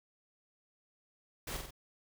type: noise with echo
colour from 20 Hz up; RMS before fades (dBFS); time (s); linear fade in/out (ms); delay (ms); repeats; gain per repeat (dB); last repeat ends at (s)
pink; -40; 1.47-1.57; 5; 46; 3; -4; 1.708
effects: none